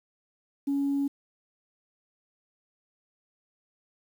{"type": "tone", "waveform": "sine", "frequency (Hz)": 279.8, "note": "C#4", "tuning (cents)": 16, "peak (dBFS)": -23, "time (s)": [0.67, 1.08], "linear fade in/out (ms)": 10, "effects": ["tanh soft clip ceiling -21 dBFS", "9-bit"]}